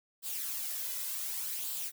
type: noise with flanger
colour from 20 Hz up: blue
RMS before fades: -37 dBFS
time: 0.22-1.92 s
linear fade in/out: 50 ms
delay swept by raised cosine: 0.24 to 2.04 ms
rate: 0.67 Hz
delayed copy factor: +0.5
effects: none